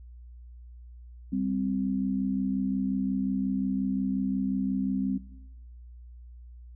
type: tone pair together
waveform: sine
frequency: 195.98 / 261.6 Hz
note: G3 / C4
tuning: 0 / 0 cents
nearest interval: perfect fourth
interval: 500 cents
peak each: -29 / -28 dBFS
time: 1.32-5.18 s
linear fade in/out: 10 ms
effects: noise-tail reverb RT60 0.9 s tail -17 dB re dry + added 60 Hz sine -44 dBFS peak until 6.75 s